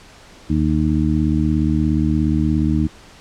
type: harmonic tone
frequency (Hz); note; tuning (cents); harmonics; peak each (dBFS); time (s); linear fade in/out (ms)
77; D#2; -17; 1 / 2 / 3 / 4; -20 / -20 / -20 / -20; 0.49-2.88; 20
effects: pink hiss -44 dBFS RMS until 3.2 s + low-pass 7000 Hz 12 dB/octave